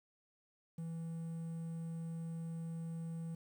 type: tone with quantisation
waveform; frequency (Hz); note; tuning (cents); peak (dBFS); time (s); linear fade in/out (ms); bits
triangle; 164.81; E3; 0; -38; 0.78-3.35; 5; 11
effects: none